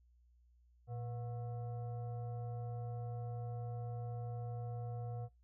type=tone with frequency modulation; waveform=sine; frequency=116.54 Hz; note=A#2; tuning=in tune; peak=-40 dBFS; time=0.87-5.29 s; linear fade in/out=50 ms; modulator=604 Hz; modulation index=0.55; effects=noise-tail reverb RT60 0.2 s tail -23 dB re dry + added 60 Hz sine -65 dBFS peak until 5.43 s